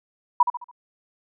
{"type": "tone with echo", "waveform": "sine", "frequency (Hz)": 972, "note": "B5", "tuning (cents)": -28, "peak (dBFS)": -11, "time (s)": [0.4, 0.43], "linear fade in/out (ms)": 5, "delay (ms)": 71, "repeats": 4, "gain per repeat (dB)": -8, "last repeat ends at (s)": 0.714, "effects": []}